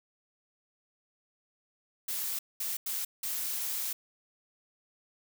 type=noise bursts at uneven times; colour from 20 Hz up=blue; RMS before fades=-34 dBFS; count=4; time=2.08-2.39 / 2.6-2.77 / 2.86-3.05 / 3.23-3.93 s; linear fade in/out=5 ms; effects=none